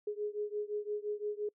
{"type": "beating tone pair", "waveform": "sine", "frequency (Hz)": [415.3, 421.1], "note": ["G#4", "G#4"], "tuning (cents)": [0, 24], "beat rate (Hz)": 5.8, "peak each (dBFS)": [-37, -38], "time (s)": [0.07, 1.49], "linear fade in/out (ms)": 5, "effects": ["noise-tail reverb RT60 0.1 s tail -26 dB re dry"]}